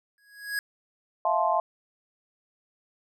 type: tone with exponential growth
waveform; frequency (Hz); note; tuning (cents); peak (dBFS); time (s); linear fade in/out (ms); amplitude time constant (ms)
square; 1661.2; G#6; 0; -25; 0.18-0.59; 1; 87
type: chord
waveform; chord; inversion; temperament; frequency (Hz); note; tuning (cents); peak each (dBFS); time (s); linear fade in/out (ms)
sine; F major seventh; third; just; 654.8 / 698.5 / 873.1 / 1047.7; E5 / F5 / A5 / C6; -12 / 0 / -14 / +2; -27; 1.25-1.6; 2
effects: none